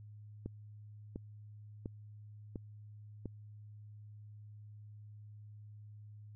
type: click train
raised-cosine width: 3 ms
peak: -28 dBFS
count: 5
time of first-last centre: 0.46-3.257 s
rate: 1.43 Hz
effects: added 105 Hz sine -50 dBFS peak until 6.35 s